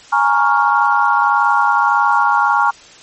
sine chord, Bb minor seventh, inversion third, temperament equal, 830.6 / 932.3 / 1108.7 / 1396.9 Hz, Ab5 / Bb5 / Db6 / F6, 0 / 0 / 0 / 0 cents, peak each -16 dBFS, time 0.12-2.71 s, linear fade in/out 10 ms, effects white hiss -41 dBFS RMS until 3.02 s + MP3 32 kbps

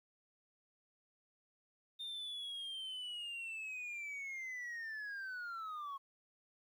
sine linear sweep, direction down, 3646 to 1085 Hz, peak -39 dBFS, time 1.99-5.98 s, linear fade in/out 20 ms, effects tanh soft clip ceiling -41 dBFS + 12-bit

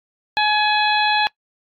harmonic tone with a mistuned harmonic, 845 Hz, G#5, 30 cents sharp, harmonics 1 / 2 / 3 / 4 / 5, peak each -18 / -21 / -23 / -24 / -25 dBFS, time 0.37-1.27 s, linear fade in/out 0 ms, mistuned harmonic 5, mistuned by -69 cents, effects noise-tail reverb RT60 0.1 s tail -22 dB re dry + AAC 64 kbps

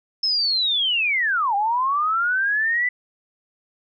sine linear two-way sweep, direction down then up, 5270 to 784 to 2004 Hz, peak -18 dBFS, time 0.23-2.89 s, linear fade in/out 5 ms, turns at 1.55 s, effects none

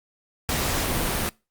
pink noise, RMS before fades -25 dBFS, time 0.49-1.29 s, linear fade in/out 0 ms, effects noise-tail reverb RT60 0.3 s tail -25 dB re dry + Opus 48 kbps

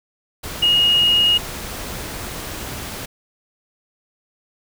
sine tone in noise, 2870 Hz, F7, 47 cents sharp, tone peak -12 dBFS, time 0.62-1.38 s, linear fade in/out 10 ms, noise pink, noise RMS -30 dBFS, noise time 0.43-3.06 s, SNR +15 dB, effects none

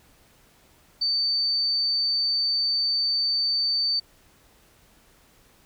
sine tone, 4570 Hz, D8, 48 cents flat, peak -21 dBFS, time 1.01-4 s, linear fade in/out 10 ms, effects pink hiss -58 dBFS RMS until 5.65 s

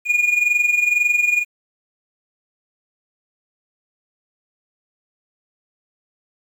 triangle tone with amplitude modulation, 2439 Hz, D#7, 35 cents flat, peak -10 dBFS, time 0.05-1.45 s, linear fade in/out 50 ms, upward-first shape sine, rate 22 Hz, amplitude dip 70%, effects 8-bit

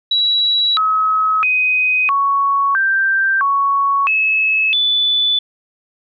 sine tone with pitch steps, 3905 / 1280 / 2507 / 1113 / 1571 / 1113 / 2588 / 3483 Hz, B7 / D#6 / D#7 / C#6 / G6 / C#6 / E7 / A7, -20 / +49 / +12 / +7 / +3 / +7 / -32 / -18 cents, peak -12 dBFS, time 0.11-5.39 s, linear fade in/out 5 ms, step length 660 ms, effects none

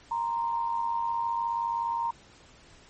sine tone pair together, 933 / 1032.4 Hz, A#5 / C6, +1 / -23 cents, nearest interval major second, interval 176 cents, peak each -27 / -34 dBFS, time 0.11-2.11 s, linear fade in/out 5 ms, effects pink hiss -55 dBFS RMS until 2.89 s + MP3 32 kbps

